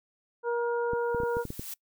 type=harmonic tone; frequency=473.8 Hz; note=A#4; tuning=28 cents sharp; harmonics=1 / 2 / 3; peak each=-27 / -33 / -37 dBFS; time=0.43-1.45 s; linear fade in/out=50 ms
type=noise with exponential growth; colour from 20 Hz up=blue; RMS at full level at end=-37 dBFS; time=0.91-1.74 s; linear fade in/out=5 ms; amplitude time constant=180 ms
type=clicks; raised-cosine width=3 ms; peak=-23 dBFS; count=8; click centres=0.934 / 1.147 / 1.202 / 1.234 / 1.369 / 1.453 / 1.504 / 1.595 s
effects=noise-tail reverb RT60 0.1 s tail -23 dB re dry